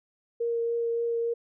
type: tone with vibrato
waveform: sine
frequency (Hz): 466.2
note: A#4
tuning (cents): 0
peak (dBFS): -25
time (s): 0.4-1.34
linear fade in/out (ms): 10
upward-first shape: triangle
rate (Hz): 3.5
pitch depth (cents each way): 11
effects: none